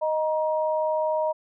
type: tone pair together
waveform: sine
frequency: 622.3 / 946.9 Hz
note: D#5 / A#5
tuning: 0 / +27 cents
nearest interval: perfect fifth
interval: 727 cents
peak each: -23 / -27 dBFS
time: 0.01-1.33 s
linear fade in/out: 20 ms
effects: none